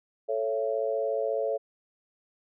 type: chord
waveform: sine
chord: A major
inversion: none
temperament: equal with one note detuned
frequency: 440 / 554.4 / 670.8 Hz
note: A4 / C#5 / E5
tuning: 0 / 0 / +30 cents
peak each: -30 / -29 / -32 dBFS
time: 0.28-1.58 s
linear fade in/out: 20 ms
effects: none